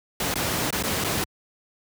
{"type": "noise with dropouts", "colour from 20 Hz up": "pink", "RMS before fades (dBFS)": -25, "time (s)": [0.2, 1.24], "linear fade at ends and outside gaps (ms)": 2, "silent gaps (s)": [[0.341, 0.356], [0.706, 0.726], [0.826, 0.836], [1.04, 1.045]], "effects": ["high-pass 80 Hz 12 dB/octave"]}